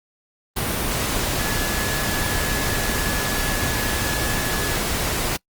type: tone in noise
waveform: sine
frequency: 1702 Hz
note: G#6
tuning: 42 cents sharp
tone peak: -29 dBFS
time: 1.39-4.76 s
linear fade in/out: 10 ms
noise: pink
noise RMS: -23 dBFS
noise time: 0.56-5.37 s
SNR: -9 dB
effects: noise-tail reverb RT60 0.1 s tail -25 dB re dry + Opus 32 kbps